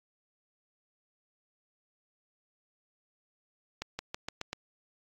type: accelerating click train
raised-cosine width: 0.2 ms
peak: -18 dBFS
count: 6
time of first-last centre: 3.82-4.53 s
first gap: 170 ms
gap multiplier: 0.91
effects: AAC 48 kbps